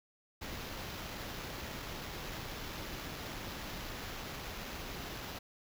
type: noise with sample-and-hold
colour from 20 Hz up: pink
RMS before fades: -43 dBFS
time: 0.41-5.39 s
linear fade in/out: 10 ms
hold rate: 8820 Hz
effects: none

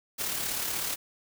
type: noise with amplitude modulation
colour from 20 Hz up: white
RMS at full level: -30 dBFS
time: 0.18-0.96 s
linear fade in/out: 20 ms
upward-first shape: sine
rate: 36.3 Hz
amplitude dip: 40%
effects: none

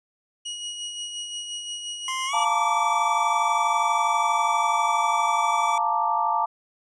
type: tone with tremolo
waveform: sawtooth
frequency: 2900 Hz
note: F#7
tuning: 35 cents flat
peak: -26 dBFS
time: 0.45-2.45 s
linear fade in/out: 10 ms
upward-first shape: sine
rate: 5.7 Hz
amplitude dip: 40%
type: tone with pitch glide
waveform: 25% pulse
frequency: 1046.5 to 1154.5 Hz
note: C6 to D6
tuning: 0 to -30 cents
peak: -23 dBFS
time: 2.08-5.78 s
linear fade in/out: 2 ms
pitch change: +170 cents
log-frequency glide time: 2.26-2.34 s
type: chord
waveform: sine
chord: Bb major seventh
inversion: second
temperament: equal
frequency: 698.5 / 880 / 932.3 / 1174.7 Hz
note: F5 / A5 / Bb5 / D6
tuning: 0 / 0 / 0 / 0 cents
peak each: -29 / -24 / -26 / -26 dBFS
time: 2.33-6.46 s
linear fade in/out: 10 ms
effects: resampled to 22050 Hz

